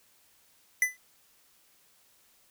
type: tone with exponential decay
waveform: square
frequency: 2004 Hz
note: B6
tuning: 25 cents sharp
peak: -19 dBFS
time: 0.82-0.97 s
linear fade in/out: 2 ms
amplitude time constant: 31 ms
effects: white hiss -64 dBFS RMS until 2.5 s